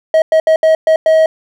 triangle tone bursts at uneven times, 637 Hz, D#5, 41 cents sharp, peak -4 dBFS, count 6, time 0.14-0.22 / 0.32-0.4 / 0.47-0.56 / 0.63-0.75 / 0.87-0.96 / 1.06-1.26 s, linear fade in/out 2 ms, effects none

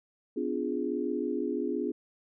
sine chord, B diminished seventh, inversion none, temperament equal with one note detuned, 252.6 / 293.7 / 349.2 / 415.3 Hz, B3 / D4 / F4 / Ab4, +39 / 0 / 0 / 0 cents, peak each -34 dBFS, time 0.36-1.92 s, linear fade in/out 10 ms, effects none

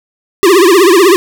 square tone with vibrato, 367.6 Hz, F#4, 11 cents flat, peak -4 dBFS, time 0.43-1.16 s, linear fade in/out 0 ms, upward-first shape triangle, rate 16 Hz, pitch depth 220 cents each way, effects none

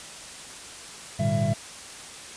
triangle tone cluster, 105.8 / 118.4 / 148.6 / 197.1 / 669 Hz, G#2 / A#2 / D3 / G3 / E5, +33 / +27 / +21 / +10 / +25 cents, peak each -26 dBFS, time 1.19-1.54 s, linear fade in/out 10 ms, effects white hiss -41 dBFS RMS until 2.36 s + resampled to 22050 Hz

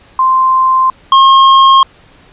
sine / square tone pair in turn, 1044 / 1074.6 Hz, C6 / C6, -4 / +46 cents, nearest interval minor second, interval 50 cents, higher second, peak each -6 / -3 dBFS, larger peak second, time 0.19-0.9 / 1.12-1.83 s, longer neither, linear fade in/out 2 ms, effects pink hiss -43 dBFS RMS until 2.32 s + resampled to 8000 Hz

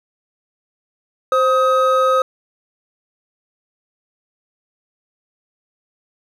triangle tone pair together, 523.3 / 1263.5 Hz, C5 / D#6, 0 / +26 cents, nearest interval octave + minor third, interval 1526 cents, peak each -13 dBFS, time 1.32-2.22 s, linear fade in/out 2 ms, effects none

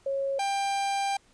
sine / 45% pulse tone pair in turn, 548 / 793.2 Hz, C#5 / G5, -20 / +20 cents, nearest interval tritone, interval 640 cents, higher second, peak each -26 dBFS, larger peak neither, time 0.06-0.39 / 0.39-1.17 s, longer second, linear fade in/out 5 ms, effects pink hiss -62 dBFS RMS until 1.33 s + resampled to 22050 Hz

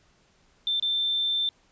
sine tone with dropouts, 3560 Hz, A7, 20 cents sharp, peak -23 dBFS, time 0.67-1.49 s, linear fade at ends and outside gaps 1 ms, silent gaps 0.798-0.825 s, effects pink hiss -63 dBFS RMS until 1.71 s + resampled to 16000 Hz

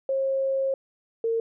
sine tone pair in turn, 538 / 456.1 Hz, C5 / A#4, +48 / -38 cents, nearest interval minor third, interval 286 cents, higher first, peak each -22 / -22 dBFS, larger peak neither, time 0.09-0.74 / 1.24-1.4 s, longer first, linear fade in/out 2 ms, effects none

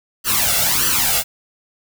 white noise with flanger, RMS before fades -17 dBFS, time 0.24-1.24 s, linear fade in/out 50 ms, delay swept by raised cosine 0.66 to 1.47 ms, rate 1.6 Hz, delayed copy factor +0.8, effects none

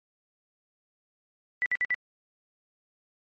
sine tone bursts, 1975.5 Hz, B6, in tune, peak -23 dBFS, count 4, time 1.62-1.944 s, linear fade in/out 0 ms, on 39 ms, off 56 ms, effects MP3 32 kbps

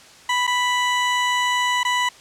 20% pulse tone with dropouts, 987.8 Hz, B5, in tune, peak -13 dBFS, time 0.29-2.09 s, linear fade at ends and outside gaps 5 ms, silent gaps 0.469-0.475 / 1.833-1.849 s, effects white hiss -46 dBFS RMS until 2.2 s + low-pass 7000 Hz 12 dB/octave

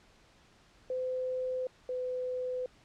sine tone pair in turn, 511 / 504.8 Hz, C5 / B4, -41 / +38 cents, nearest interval unison, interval 21 cents, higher first, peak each -31 / -32 dBFS, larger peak first, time 0.9-1.67 / 1.89-2.66 s, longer neither, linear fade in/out 2 ms, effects pink hiss -62 dBFS RMS until 2.84 s + low-pass 6000 Hz 12 dB/octave

